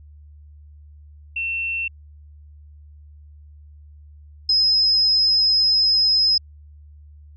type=tone pair in turn; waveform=sine; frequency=2700 / 5097 Hz; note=E7 / D#8; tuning=+41 / +41 cents; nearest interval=major seventh; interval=1100 cents; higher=second; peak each=-22 / -14 dBFS; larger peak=second; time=1.36-1.88 / 4.49-6.38 s; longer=second; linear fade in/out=5 ms; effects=added 74 Hz sine -42 dBFS peak until 7.36 s